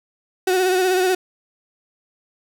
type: tone with vibrato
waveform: 35% pulse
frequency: 370 Hz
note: F#4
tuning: in tune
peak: -14 dBFS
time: 0.47-1.15 s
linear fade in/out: 5 ms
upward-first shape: sine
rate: 16 Hz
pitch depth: 42 cents each way
effects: none